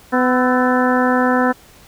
harmonic tone with a mistuned harmonic, 251.7 Hz, B3, 33 cents sharp, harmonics 1 / 2 / 3 / 4 / 5 / 6 / 7, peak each -16 / -19 / -21 / -22 / -23 / -24 / -24 dBFS, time 0.12-1.53 s, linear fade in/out 20 ms, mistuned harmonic 5, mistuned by +77 cents, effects pink hiss -46 dBFS RMS until 1.87 s

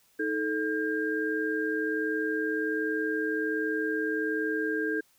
sine tone cluster, 314.6 / 435.9 / 1603 Hz, D#4 / A4 / G6, +19 / -16 / +38 cents, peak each -31 dBFS, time 0.19-5.01 s, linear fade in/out 10 ms, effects white hiss -65 dBFS RMS until 5.18 s

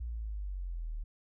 sine exponential sweep, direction down, 60.4 to 37.25 Hz, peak -35 dBFS, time 0-1.04 s, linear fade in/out 10 ms, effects none

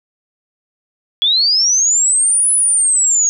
sine linear two-way sweep, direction up then down, 3322 to 10130 to 6540 Hz, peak -10 dBFS, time 1.22-3.29 s, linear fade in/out 0 ms, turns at 2.52 s, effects none

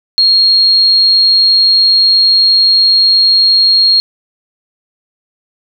sine tone, 4263 Hz, C8, 32 cents sharp, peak -5 dBFS, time 0.18-4 s, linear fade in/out 0 ms, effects none

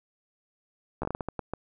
slowing click train, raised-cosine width 1 ms, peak -17 dBFS, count 10, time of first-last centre 1.02-1.536 s, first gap 13 ms, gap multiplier 1.35, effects none

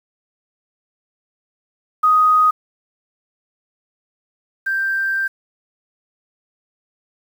sine tone pair in turn, 1249 / 1573.6 Hz, D#6 / G6, +6 / +6 cents, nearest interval major third, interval 400 cents, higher second, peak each -10 / -17 dBFS, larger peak first, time 2.03-2.51 / 4.66-5.28 s, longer second, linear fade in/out 10 ms, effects 7-bit

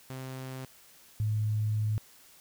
sawtooth / sine tone pair in turn, 130.81 / 107.21 Hz, C3 / A2, 0 / -44 cents, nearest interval minor third, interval 344 cents, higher first, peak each -34 / -26 dBFS, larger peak second, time 0.1-0.65 / 1.2-1.98 s, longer second, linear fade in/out 0 ms, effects white hiss -57 dBFS RMS until 2.4 s

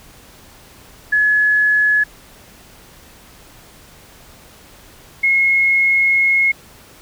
sine tone pair in turn, 1700 / 2165 Hz, G#6 / C#7, +40 / -41 cents, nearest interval major third, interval 419 cents, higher second, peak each -11 dBFS, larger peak neither, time 1.12-2.04 / 5.23-6.52 s, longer second, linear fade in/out 10 ms, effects pink hiss -44 dBFS RMS until 7.01 s

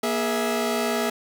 sawtooth tone cluster, 237.9 / 416.7 / 655 Hz, A#3 / G#4 / E5, +35 / +6 / -11 cents, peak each -23 dBFS, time 0.03-1.1 s, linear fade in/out 5 ms, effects none

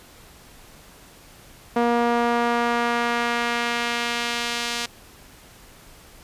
sawtooth tone with band-pass filter sweep, 237.1 Hz, A#3, 30 cents sharp, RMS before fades -23 dBFS, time 1.76-4.86 s, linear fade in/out 5 ms, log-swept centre 670 to 4400 Hz, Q 0.86, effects pink hiss -48 dBFS RMS until 6.23 s + resampled to 32000 Hz

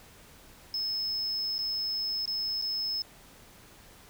triangle tone with dropouts, 5200 Hz, E8, 24 cents flat, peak -28 dBFS, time 0.74-3.02 s, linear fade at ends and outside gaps 1 ms, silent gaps 1.582-1.589 / 2.256-2.277 / 2.615-2.622 s, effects pink hiss -54 dBFS RMS until 4.09 s

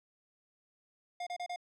square tone bursts, 710 Hz, F5, 28 cents sharp, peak -37 dBFS, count 4, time 1.2-1.561 s, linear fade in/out 5 ms, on 67 ms, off 31 ms, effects low-pass 6000 Hz 12 dB/octave

